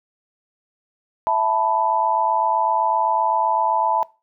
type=chord; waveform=sine; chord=E suspended fourth; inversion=none; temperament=equal; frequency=659.3 / 880 / 987.8 Hz; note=E5 / A5 / B5; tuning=0 / 0 / 0 cents; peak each=-23 / -19 / -21 dBFS; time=1.27-4.03 s; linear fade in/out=0 ms; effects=noise-tail reverb RT60 0.3 s tail -21 dB re dry